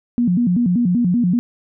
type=tone with vibrato; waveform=sine; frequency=206.8 Hz; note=G#3; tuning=7 cents flat; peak=-13 dBFS; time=0.18-1.39 s; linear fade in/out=0 ms; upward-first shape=square; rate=5.2 Hz; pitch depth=260 cents each way; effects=none